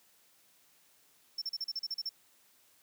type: tone bursts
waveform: triangle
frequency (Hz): 5400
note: E8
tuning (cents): +41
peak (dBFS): -32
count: 10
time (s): 1.38-2.092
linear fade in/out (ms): 5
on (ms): 37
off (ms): 38
effects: white hiss -66 dBFS RMS until 2.82 s + high-pass 100 Hz 12 dB/octave